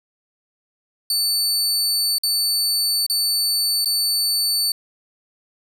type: tone with dropouts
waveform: sawtooth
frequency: 4500 Hz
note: C#8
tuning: 25 cents sharp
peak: -15 dBFS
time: 1.1-4.72 s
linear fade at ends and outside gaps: 2 ms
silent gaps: 2.184-2.234 / 3.065-3.098 / 3.847-3.857 s
effects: none